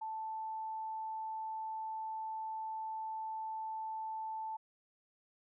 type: tone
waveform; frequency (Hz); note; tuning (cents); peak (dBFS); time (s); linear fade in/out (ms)
sine; 880; A5; 0; -38; 0.01-4.57; 10
effects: none